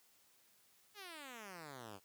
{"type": "exponential sweep", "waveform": "5% pulse", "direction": "down", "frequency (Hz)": [431.8, 92.5], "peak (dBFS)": -38, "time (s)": [0.94, 2], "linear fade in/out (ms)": 50, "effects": ["white hiss -70 dBFS RMS until 2.04 s", "high-pass 60 Hz 12 dB/octave"]}